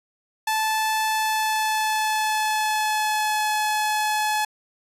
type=tone with pitch glide; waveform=sawtooth; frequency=873 to 853.6 Hz; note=A5 to G#5; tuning=-14 to +47 cents; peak=-17 dBFS; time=0.47-4.45 s; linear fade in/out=5 ms; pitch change=-39 cents; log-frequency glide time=1.05-3.5 s; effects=resampled to 32000 Hz